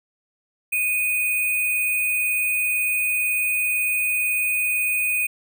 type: tone with sample-and-hold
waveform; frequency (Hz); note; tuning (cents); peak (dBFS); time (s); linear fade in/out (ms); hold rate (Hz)
sine; 2484; D#7; -3; -19; 0.72-5.27; 10; 11025
effects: none